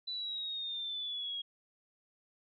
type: exponential sweep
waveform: sine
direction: down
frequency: 3994 to 3280 Hz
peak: -36 dBFS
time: 0.07-1.42 s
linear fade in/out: 10 ms
effects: none